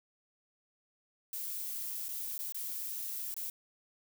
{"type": "noise with dropouts", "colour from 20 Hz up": "violet", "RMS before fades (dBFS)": -39, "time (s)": [1.33, 3.5], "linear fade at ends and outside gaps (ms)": 2, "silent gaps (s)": [[2.084, 2.088], [2.38, 2.39], [2.523, 2.545], [3.342, 3.365]], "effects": []}